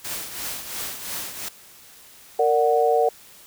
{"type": "noise with tremolo", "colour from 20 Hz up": "white", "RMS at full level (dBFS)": -29, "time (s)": [0.04, 1.49], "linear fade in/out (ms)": 10, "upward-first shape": "triangle", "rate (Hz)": 2.9, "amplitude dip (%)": 65}
{"type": "chord", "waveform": "sine", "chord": "Bb augmented", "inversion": "none", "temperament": "equal with one note detuned", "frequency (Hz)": [461.1, 587.3, 740], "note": ["Bb4", "D5", "F#5"], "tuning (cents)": [-19, 0, 0], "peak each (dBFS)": [-19, -23, -20], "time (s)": [2.39, 3.09], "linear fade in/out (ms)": 5}
{"effects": ["white hiss -48 dBFS RMS until 3.46 s"]}